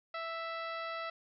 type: harmonic tone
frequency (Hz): 660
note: E5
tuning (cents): +2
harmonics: 1 / 2 / 3 / 4 / 5 / 6 / 7 / 8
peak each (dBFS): -42 / -40 / -45 / -49 / -54 / -52 / -56 / -61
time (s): 0.14-1.1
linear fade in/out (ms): 5
effects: none